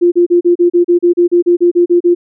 sine tone bursts, 349.2 Hz, F4, in tune, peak -5 dBFS, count 15, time 0.01-2.15 s, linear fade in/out 20 ms, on 110 ms, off 35 ms, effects none

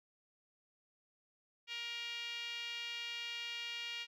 5% pulse tone with band-pass filter, 470.7 Hz, A#4, 17 cents sharp, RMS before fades -43 dBFS, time 1.67-4.07 s, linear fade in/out 50 ms, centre 2700 Hz, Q 2.8, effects none

